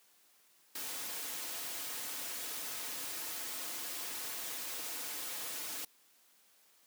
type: noise with comb filter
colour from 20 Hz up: white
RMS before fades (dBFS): -41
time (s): 0.75-5.85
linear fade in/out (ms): 5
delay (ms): 5.1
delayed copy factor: -0.5
effects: white hiss -67 dBFS RMS until 6.86 s + high-pass 200 Hz 12 dB/octave